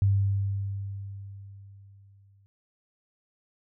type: tone with exponential decay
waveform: sine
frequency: 98.9 Hz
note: G2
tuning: 16 cents sharp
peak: -18 dBFS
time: 0.02-2.46 s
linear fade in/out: 0 ms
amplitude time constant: 530 ms
effects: none